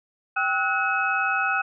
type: tone cluster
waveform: sine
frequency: 781 / 1289 / 1471 / 2562 Hz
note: G5 / E6 / F#6 / E7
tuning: -7 / -39 / -11 / -50 cents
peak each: -28 / -27 / -24 / -28 dBFS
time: 0.36-1.62 s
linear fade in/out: 10 ms
effects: none